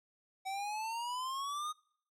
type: exponential sweep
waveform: square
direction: up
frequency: 759 to 1246 Hz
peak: -37 dBFS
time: 0.45-1.73 s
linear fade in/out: 20 ms
effects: noise-tail reverb RT60 0.6 s tail -25 dB re dry + low-pass 11000 Hz 12 dB/octave